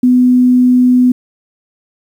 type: tone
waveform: sine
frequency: 250 Hz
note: B3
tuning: 21 cents sharp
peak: -5 dBFS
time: 0.03-1.12 s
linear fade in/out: 5 ms
effects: 7-bit